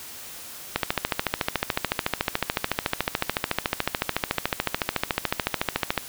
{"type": "click train", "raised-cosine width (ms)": 0.3, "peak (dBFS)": -5, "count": 73, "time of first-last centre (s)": [0.76, 5.977], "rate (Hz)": 13.8, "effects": ["white hiss -40 dBFS RMS until 6.08 s"]}